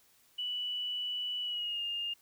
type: tone with pitch glide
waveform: sine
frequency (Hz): 2960 to 2821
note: F#7 to F7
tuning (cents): 0 to +17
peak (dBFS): -33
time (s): 0.38-2.14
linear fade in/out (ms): 10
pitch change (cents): -83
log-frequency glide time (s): 1.41-1.83
effects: white hiss -66 dBFS RMS until 2.21 s